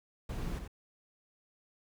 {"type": "noise with echo", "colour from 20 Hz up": "brown", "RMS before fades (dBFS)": -38, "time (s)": [0.29, 0.59], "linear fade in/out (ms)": 5, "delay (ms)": 88, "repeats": 1, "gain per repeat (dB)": -5, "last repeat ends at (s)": 0.678, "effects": []}